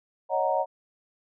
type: chord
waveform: sine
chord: D# minor seventh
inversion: third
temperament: equal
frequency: 554.4 / 622.3 / 740 / 932.3 Hz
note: C#5 / D#5 / F#5 / A#5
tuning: 0 / 0 / 0 / 0 cents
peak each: -28 dBFS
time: 0.29-0.66 s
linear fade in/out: 50 ms
effects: none